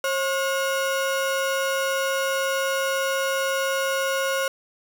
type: tone pair together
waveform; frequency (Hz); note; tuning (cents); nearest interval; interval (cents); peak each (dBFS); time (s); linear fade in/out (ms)
35% pulse; 540 / 1438.1; C#5 / F#6; -45 / -50; octave + perfect fourth; 1695; -22 / -25; 0.04-4.48; 2
effects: none